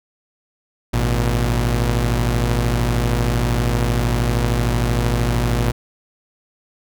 sawtooth tone pair together, 53.33 / 119.6 Hz, G#1 / A#2, +47 / +45 cents, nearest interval octave + major second, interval 1398 cents, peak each -15 dBFS, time 0.93-5.72 s, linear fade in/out 10 ms, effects none

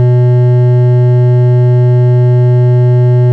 sine tone with hard clipping, 123.47 Hz, B2, in tune, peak -6 dBFS, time 0-3.32 s, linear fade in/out 0 ms, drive 10 dB, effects none

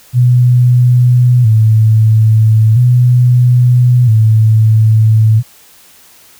sine tone with vibrato, 116.54 Hz, A#2, in tune, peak -4 dBFS, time 0.13-5.43 s, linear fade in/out 50 ms, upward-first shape square, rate 0.38 Hz, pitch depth 100 cents each way, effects white hiss -42 dBFS RMS until 6.39 s

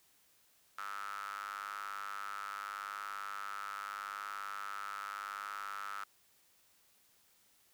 sawtooth tone with high-pass filter, 100.8 Hz, G2, 49 cents sharp, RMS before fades -43 dBFS, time 0.78-6.04 s, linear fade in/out 5 ms, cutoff 1300 Hz, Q 9.6, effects white hiss -69 dBFS RMS until 7.73 s

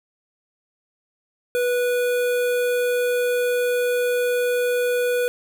square tone with notch filter, 490.6 Hz, B4, 12 cents flat, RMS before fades -21 dBFS, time 1.55-5.28 s, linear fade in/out 0 ms, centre 5200 Hz, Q 1.2, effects none

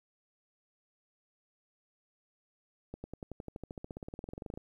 accelerating click train, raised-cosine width 2 ms, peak -28 dBFS, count 27, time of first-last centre 2.94-4.575 s, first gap 100 ms, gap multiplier 0.96, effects 11-bit

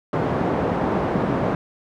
pink band-pass noise, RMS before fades -22 dBFS, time 0.13-1.55 s, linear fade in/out 2 ms, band 140 to 910 Hz, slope 12 dB/octave, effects none

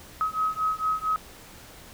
sine beating tone pair, 1271 / 1275.4 Hz, D#6 / D#6, +36 / +42 cents, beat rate 4.4 Hz, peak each -27 / -27 dBFS, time 0.21-1.16 s, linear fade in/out 0 ms, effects pink hiss -47 dBFS RMS until 1.93 s

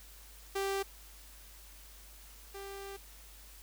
sawtooth tone pair in turn, 392 / 394.5 Hz, G4 / G4, 0 / +11 cents, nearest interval unison, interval 11 cents, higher second, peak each -28 / -39 dBFS, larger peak first, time 0.55-0.83 / 2.54-2.97 s, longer second, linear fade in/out 10 ms, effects added 50 Hz sine -54 dBFS peak until 3.62 s + white hiss -56 dBFS RMS until 3.62 s

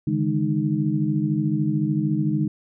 sine tone cluster, 143 / 156.6 / 207 / 308.6 Hz, D3 / D#3 / G#3 / D#4, -46 / +11 / -5 / -14 cents, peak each -25 dBFS, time 0.07-2.48 s, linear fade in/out 5 ms, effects none

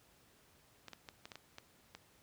clicks, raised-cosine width 0.2 ms, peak -30 dBFS, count 8, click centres 0.883 / 0.933 / 1.088 / 1.255 / 1.318 / 1.356 / 1.584 / 1.95 s, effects pink hiss -67 dBFS RMS until 2.22 s + high-pass 60 Hz 12 dB/octave

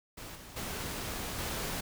pink noise with level steps, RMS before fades -45 / -49 / -38 / -36 dBFS, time 0.17-1.81 s, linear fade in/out 10 ms, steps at 0.35 / 0.56 / 1.38 s, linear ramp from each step 10 ms, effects none

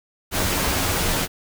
pink noise with comb filter, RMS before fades -22 dBFS, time 0.31-1.28 s, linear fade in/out 50 ms, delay 11 ms, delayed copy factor +0.5, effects none

